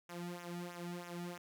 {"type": "tone with flanger", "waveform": "sawtooth", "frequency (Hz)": 174.61, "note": "F3", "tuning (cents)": 0, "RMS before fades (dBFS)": -45, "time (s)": [0.09, 1.38], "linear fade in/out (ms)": 5, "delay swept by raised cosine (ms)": [0.22, 1.92], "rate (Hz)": 3.1, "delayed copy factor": -0.8, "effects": []}